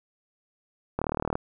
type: click train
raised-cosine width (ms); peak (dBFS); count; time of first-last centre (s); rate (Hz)
1; -13; 15; 0.99-1.355; 38.4
effects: none